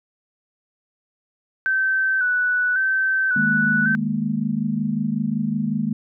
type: tone with vibrato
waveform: sine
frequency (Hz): 1513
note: F#6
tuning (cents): +38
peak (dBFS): -17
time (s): 1.66-3.95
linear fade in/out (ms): 0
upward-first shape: square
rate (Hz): 0.91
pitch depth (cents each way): 37
type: chord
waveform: sine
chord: D# suspended fourth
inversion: none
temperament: equal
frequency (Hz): 155.56 / 207.7 / 233.1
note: D#3 / G#3 / A#3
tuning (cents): 0 / 0 / 0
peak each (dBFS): -27 / -23 / -24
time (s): 3.36-5.93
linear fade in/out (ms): 5
effects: none